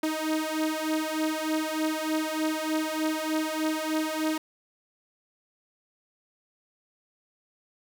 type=beating tone pair; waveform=sawtooth; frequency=311.1 / 314.4 Hz; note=D#4 / D#4; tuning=0 / +18 cents; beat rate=3.3 Hz; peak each=-26 / -25 dBFS; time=0.03-4.38 s; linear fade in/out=5 ms; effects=none